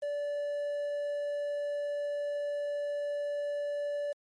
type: tone with quantisation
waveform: triangle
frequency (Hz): 580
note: D5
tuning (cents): -22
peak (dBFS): -29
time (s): 0.02-4.13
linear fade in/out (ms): 10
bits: 9
effects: MP3 48 kbps